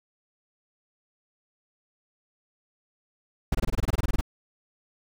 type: noise bursts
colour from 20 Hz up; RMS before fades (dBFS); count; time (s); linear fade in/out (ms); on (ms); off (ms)
brown; -23; 14; 3.52-4.211; 5; 28; 23
effects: none